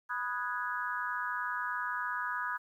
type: chord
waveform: sine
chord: G# minor seventh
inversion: first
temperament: equal with one note detuned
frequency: 987.8 / 1244.5 / 1471.5 / 1661.2 Hz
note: B5 / D#6 / F#6 / G#6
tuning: 0 / 0 / -10 / 0 cents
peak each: -38 / -38 / -38 / -38 dBFS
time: 0.09-2.58 s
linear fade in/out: 20 ms
effects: 11-bit